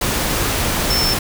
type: tone in noise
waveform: sine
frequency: 5340 Hz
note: E8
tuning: 22 cents sharp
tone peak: -17 dBFS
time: 0.9-1.14 s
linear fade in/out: 5 ms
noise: pink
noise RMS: -19 dBFS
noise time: 0.01-1.19 s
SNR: -1 dB
effects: none